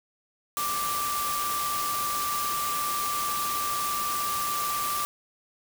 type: tone in noise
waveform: sine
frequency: 1174.7 Hz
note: D6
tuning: in tune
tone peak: -28 dBFS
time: 0.57-5.05 s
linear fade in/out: 0 ms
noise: white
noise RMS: -32 dBFS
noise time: 0.57-5.05 s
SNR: +1 dB
effects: none